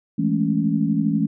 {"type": "chord", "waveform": "sine", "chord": "A major seventh", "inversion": "second", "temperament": "equal with one note detuned", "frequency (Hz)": [164.81, 207.7, 220, 278.6], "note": ["E3", "G#3", "A3", "C#4"], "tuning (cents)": [0, 0, 0, 9], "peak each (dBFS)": -23, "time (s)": [0.18, 1.27], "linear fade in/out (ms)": 10, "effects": []}